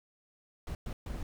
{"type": "noise bursts at uneven times", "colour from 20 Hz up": "brown", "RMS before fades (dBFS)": -38, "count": 3, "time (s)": [[0.67, 0.75], [0.86, 0.93], [1.06, 1.23]], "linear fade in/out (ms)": 2, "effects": []}